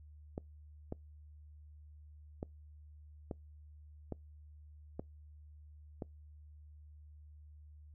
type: clicks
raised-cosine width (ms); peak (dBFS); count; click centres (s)
2; -26; 7; 0.379 / 0.924 / 2.429 / 3.312 / 4.123 / 4.995 / 6.022
effects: noise-tail reverb RT60 0.2 s tail -26 dB re dry + added 75 Hz sine -53 dBFS peak until 7.94 s